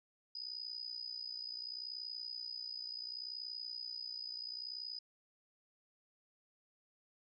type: tone with amplitude modulation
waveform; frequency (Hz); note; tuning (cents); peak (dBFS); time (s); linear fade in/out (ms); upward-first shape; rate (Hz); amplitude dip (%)
sine; 4978; D#8; 0; -38; 0.35-4.99; 5; sine; 60.7; 80
effects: MP3 96 kbps